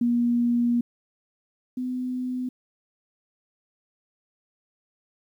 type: tone pair in turn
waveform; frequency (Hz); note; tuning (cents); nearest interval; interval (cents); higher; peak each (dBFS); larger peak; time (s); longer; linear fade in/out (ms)
sine; 238.9 / 252.4; A#3 / B3; +43 / +38; minor second; 95; second; -19 / -26; first; 0.01-0.81 / 1.77-2.49; first; 5
effects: 10-bit